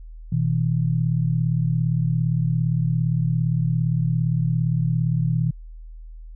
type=tone pair together; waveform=sine; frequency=122.52 / 160 Hz; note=B2 / D#3; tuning=-13 / +49 cents; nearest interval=perfect fourth; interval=462 cents; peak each=-21 dBFS; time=0.32-5.51 s; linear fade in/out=5 ms; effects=added 40 Hz sine -36 dBFS peak until 6.35 s